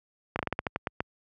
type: slowing click train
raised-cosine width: 0.5 ms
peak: -13 dBFS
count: 10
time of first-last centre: 0.36-1.005 s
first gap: 31 ms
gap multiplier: 1.2
effects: high-pass 60 Hz 12 dB/octave